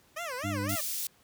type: tone with vibrato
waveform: 15% pulse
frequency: 587.3 Hz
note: D5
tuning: in tune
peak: -28 dBFS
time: 0.16-0.81 s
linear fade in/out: 10 ms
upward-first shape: sine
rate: 3.9 Hz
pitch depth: 300 cents each way
type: harmonic tone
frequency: 99.9 Hz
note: G2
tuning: 33 cents sharp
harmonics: 1 / 2 / 3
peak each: -33 / -38 / -35 dBFS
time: 0.43-0.76 s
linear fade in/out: 20 ms
type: high-pass noise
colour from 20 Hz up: white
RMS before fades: -34 dBFS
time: 0.69-1.07 s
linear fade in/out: 2 ms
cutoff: 4100 Hz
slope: 12 dB/octave
effects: pink hiss -63 dBFS RMS until 1.23 s + high-pass 60 Hz 12 dB/octave